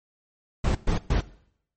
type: noise bursts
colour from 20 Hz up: brown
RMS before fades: -22 dBFS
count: 3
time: 0.64-1.21 s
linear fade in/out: 5 ms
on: 110 ms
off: 120 ms
effects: noise-tail reverb RT60 0.7 s tail -19 dB re dry + MP3 32 kbps